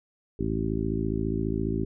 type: harmonic tone with a mistuned harmonic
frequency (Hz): 54.7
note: A1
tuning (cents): -9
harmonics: 1 / 2 / 3 / 4 / 5 / 6 / 7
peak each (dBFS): -33 / -33 / -33 / -33 / -33 / -33 / -33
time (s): 0.39-1.85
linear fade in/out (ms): 5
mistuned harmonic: 1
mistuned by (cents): +81
effects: none